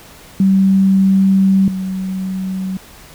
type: tone pair in turn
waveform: sine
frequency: 192.7 / 188.73 Hz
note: G3 / F#3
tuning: -29 / +35 cents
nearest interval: unison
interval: 36 cents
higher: first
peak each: -8 / -18 dBFS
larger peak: first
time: 0.4-1.68 / 1.68-2.77 s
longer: first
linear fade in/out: 2 ms
effects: pink hiss -40 dBFS RMS until 3.14 s